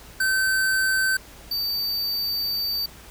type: tone pair in turn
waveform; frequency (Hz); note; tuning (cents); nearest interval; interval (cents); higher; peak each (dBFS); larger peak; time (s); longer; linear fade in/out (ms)
square; 1540 / 4615; G6 / D8; -31 / -31; octave + perfect fifth; 1900; second; -20 / -24; first; 0.2-1.17 / 1.51-2.86; second; 5
effects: added 57 Hz sine -50 dBFS peak until 3.1 s + pink hiss -46 dBFS RMS until 3.1 s